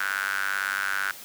sawtooth tone with high-pass filter, 98 Hz, G2, in tune, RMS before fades -28 dBFS, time 0-1.11 s, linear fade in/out 0 ms, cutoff 1500 Hz, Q 9, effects white hiss -43 dBFS RMS until 1.24 s

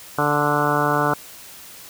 harmonic tone with a mistuned harmonic, 146.83 Hz, D3, in tune, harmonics 1 / 2 / 3 / 4 / 5 / 6 / 7 / 8 / 9 / 10, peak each -26 / -26 / -26 / -26 / -26 / -26 / -26 / -26 / -26 / -26 dBFS, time 0.18-1.14 s, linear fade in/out 5 ms, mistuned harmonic 7, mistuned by +17 cents, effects white hiss -41 dBFS RMS until 1.89 s

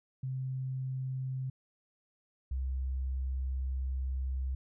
sine tone pair in turn, 130.81 / 65.41 Hz, C3 / C2, 0 / 0 cents, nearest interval octave, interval 1200 cents, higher first, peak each -33 / -31 dBFS, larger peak second, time 0.23-1.5 / 2.51-4.55 s, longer second, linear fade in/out 5 ms, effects none

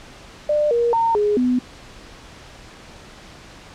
sine tone with pitch steps, 597 / 472.4 / 915 / 415.9 / 249.9 Hz, D5 / A#4 / A#5 / G#4 / B3, +28 / +23 / -32 / +2 / +21 cents, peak -15 dBFS, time 0.49-1.59 s, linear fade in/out 5 ms, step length 220 ms, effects pink hiss -42 dBFS RMS until 3.74 s + low-pass 6000 Hz 12 dB/octave

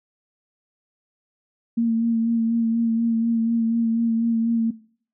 sine tone with vibrato, 229.2 Hz, A#3, 29 cents flat, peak -17 dBFS, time 1.77-4.71 s, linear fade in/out 10 ms, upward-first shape sine, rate 4.1 Hz, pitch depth 23 cents each way, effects noise-tail reverb RT60 0.5 s tail -19 dB re dry

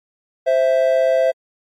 triangle tone pair together, 523.3 / 659.3 Hz, C5 / E5, 0 / 0 cents, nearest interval major third, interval 400 cents, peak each -14 / -14 dBFS, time 0.46-1.32 s, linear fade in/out 20 ms, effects AAC 64 kbps

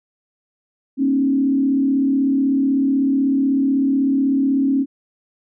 sine tone with frequency modulation, 271.5 Hz, C#4, 36 cents flat, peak -14 dBFS, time 0.97-4.86 s, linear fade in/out 50 ms, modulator 36.1 Hz, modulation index 0.67, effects none

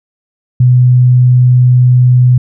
sine tone, 125.1 Hz, B2, 23 cents sharp, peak -3 dBFS, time 0.6-2.38 s, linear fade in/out 5 ms, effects none

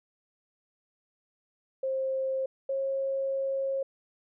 sine tone pair in turn, 530 / 541.1 Hz, C5 / C#5, +22 / -42 cents, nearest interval unison, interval 36 cents, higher second, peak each -27 dBFS, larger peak neither, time 1.83-2.46 / 2.69-3.83 s, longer second, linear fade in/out 5 ms, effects none

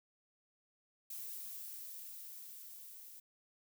violet noise with level ramp, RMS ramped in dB -45 to -54 dBFS, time 1.1-3.2 s, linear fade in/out 5 ms, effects none

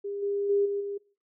sine tone with level steps, 402.9 Hz, G4, 48 cents sharp, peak -31 / -26 / -21 / -27 / -31 dBFS, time 0.04-0.98 s, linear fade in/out 10 ms, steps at 0.22 / 0.49 / 0.65 / 0.8 s, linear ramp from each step 10 ms, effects noise-tail reverb RT60 0.4 s tail -22 dB re dry

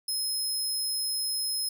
25% pulse tone, 5140 Hz, E8, 45 cents flat, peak -23 dBFS, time 0.08-1.69 s, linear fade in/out 5 ms, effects none

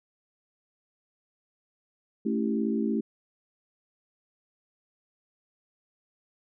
sine chord, A dominant seventh, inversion none, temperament equal, 220 / 277.2 / 329.6 / 392 Hz, A3 / C#4 / E4 / G4, 0 / 0 / 0 / 0 cents, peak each -27 / -32 / -32 / -33 dBFS, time 2.25-3.01 s, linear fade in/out 10 ms, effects none

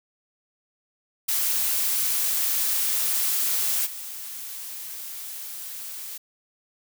blue noise with level steps, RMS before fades -24 / -36 dBFS, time 1.28-6.18 s, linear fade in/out 10 ms, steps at 3.85 s, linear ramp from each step 20 ms, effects none

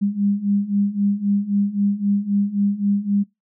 sine beating tone pair, 199.6 / 203.4 Hz, G3 / G#3, +32 / -36 cents, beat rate 3.8 Hz, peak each -22 / -19 dBFS, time 0.01-3.24 s, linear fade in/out 20 ms, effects noise-tail reverb RT60 0.2 s tail -24 dB re dry

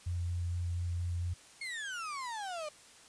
sine tone with vibrato, 87.31 Hz, F2, in tune, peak -32 dBFS, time 0.06-1.34 s, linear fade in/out 10 ms, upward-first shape square, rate 4.3 Hz, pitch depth 10 cents each way
35% pulse exponential sweep, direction down, 2201 to 587.3 Hz, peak -36 dBFS, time 1.61-2.69 s, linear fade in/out 5 ms
effects white hiss -57 dBFS RMS until 3.08 s + resampled to 22050 Hz

